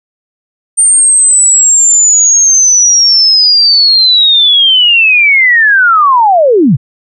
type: linear sweep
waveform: sine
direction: down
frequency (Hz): 8870 to 104.4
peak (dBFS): -3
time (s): 0.77-6.77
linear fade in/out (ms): 20
effects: none